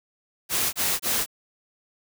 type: noise bursts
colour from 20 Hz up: white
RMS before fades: -24 dBFS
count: 3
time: 0.49-1.262 s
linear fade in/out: 50 ms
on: 240 ms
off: 26 ms
effects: none